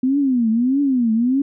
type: tone with vibrato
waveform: sine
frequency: 250.9 Hz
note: B3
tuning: 28 cents sharp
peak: -14 dBFS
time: 0.03-1.42 s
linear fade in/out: 5 ms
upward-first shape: triangle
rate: 1.6 Hz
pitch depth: 250 cents each way
effects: none